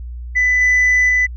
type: tone with level steps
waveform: sine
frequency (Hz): 1996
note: B6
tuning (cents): +18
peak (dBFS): -10 / -8 / -10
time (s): 0.35-1.27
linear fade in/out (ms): 20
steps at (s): 0.61 / 1.09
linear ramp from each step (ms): 2
effects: tanh soft clip ceiling -9 dBFS + added 60 Hz sine -26 dBFS peak until 1.36 s